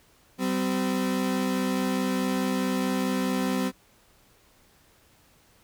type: tone pair together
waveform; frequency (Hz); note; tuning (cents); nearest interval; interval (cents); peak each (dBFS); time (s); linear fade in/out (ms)
35% pulse; 192.2 / 256.9; G3 / C4; -34 / -32; perfect fourth; 502; -26 / -25; 0.38-3.72; 50
effects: pink hiss -60 dBFS RMS until 5.63 s